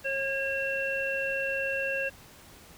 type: harmonic tone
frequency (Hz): 543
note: C#5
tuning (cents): -36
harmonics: 1 / 3 / 5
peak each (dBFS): -32 / -32 / -32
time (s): 0.04-2.1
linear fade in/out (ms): 20
effects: pink hiss -52 dBFS RMS until 2.77 s